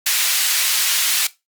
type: high-pass noise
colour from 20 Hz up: pink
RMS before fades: -18 dBFS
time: 0.06-1.27 s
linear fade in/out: 5 ms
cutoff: 2500 Hz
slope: 12 dB/octave
effects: noise-tail reverb RT60 0.2 s tail -17 dB re dry + Opus 48 kbps